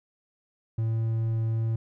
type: tone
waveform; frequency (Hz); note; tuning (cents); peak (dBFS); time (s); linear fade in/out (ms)
triangle; 112.7; A2; +42; -22; 0.78-1.76; 5
effects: none

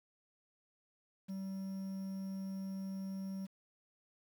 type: tone with quantisation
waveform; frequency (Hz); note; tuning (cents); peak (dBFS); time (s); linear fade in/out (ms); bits
triangle; 192.4; G3; -32; -37; 1.28-3.47; 20; 10
effects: none

